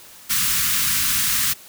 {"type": "band-stop noise", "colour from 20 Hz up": "white", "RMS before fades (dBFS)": -20, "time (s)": [0.29, 1.54], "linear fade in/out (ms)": 20, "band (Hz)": [250, 1100], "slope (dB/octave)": 48, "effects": ["white hiss -44 dBFS RMS until 1.68 s"]}